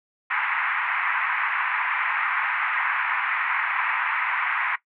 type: band-pass noise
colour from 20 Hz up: white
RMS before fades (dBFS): -25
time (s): 0.3-4.76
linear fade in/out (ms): 10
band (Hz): 890 to 2300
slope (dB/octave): 48
effects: noise-tail reverb RT60 0.1 s tail -17 dB re dry